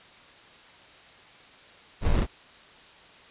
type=noise with sample-and-hold; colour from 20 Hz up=brown; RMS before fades=-22 dBFS; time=2.01-2.27 s; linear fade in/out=50 ms; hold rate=1575 Hz; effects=white hiss -51 dBFS RMS until 3.3 s + resampled to 8000 Hz